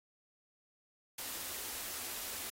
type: band-stop noise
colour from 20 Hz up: white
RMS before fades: -42 dBFS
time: 1.18-2.5 s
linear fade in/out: 5 ms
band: 120 to 200 Hz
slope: 96 dB/octave
effects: AAC 48 kbps